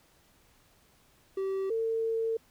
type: tone pair in turn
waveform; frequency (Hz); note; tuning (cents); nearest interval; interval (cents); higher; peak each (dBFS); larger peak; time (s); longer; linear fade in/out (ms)
triangle / sine; 385.8 / 451.1; G4 / A4; -28 / +43; minor third; 271; second; -27; neither; 1.37-1.7 / 1.7-2.37; second; 5
effects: pink hiss -64 dBFS RMS until 2.5 s